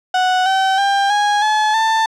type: tone with pitch steps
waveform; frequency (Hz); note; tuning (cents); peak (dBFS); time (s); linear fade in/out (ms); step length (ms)
35% pulse; 739 / 766.8 / 795.7 / 825.7 / 856.8 / 889; F#5 / G5 / G5 / G#5 / A5 / A5; -2 / -38 / +26 / -10 / -46 / +18; -11; 0.14-2.06; 5; 320
effects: low-pass 5000 Hz 12 dB/octave